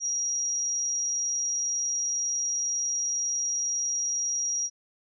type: tone with amplitude modulation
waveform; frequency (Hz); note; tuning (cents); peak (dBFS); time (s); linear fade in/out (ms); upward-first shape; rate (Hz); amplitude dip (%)
sine; 5710; F8; +37; -24; 0-4.7; 50; sine; 142; 35
effects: none